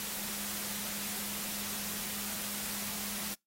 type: tone in noise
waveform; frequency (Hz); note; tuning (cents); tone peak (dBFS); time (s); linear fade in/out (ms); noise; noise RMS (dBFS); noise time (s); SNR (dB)
sine; 205.4; G#3; -19; -47; 0-3.34; 0; white; -38; 0-3.34; -12
effects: noise-tail reverb RT60 0.2 s tail -26 dB re dry + AAC 48 kbps